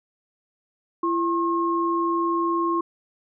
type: tone pair together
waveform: sine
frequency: 337.9 / 1075 Hz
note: E4 / C6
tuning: +43 / +47 cents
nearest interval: octave + minor sixth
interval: 2004 cents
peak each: -23 dBFS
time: 1.03-2.81 s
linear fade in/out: 5 ms
effects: none